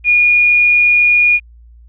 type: tone with quantisation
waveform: sine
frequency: 2438 Hz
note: D#7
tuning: 36 cents flat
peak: -7 dBFS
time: 0.04-1.4 s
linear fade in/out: 50 ms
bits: 6
effects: added 58 Hz sine -38 dBFS peak until 1.88 s + resampled to 8000 Hz